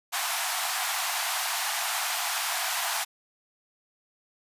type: high-pass noise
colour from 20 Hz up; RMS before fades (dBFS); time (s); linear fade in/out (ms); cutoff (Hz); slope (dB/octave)
pink; -29; 0.12-3.05; 20; 670; 96
effects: resampled to 32000 Hz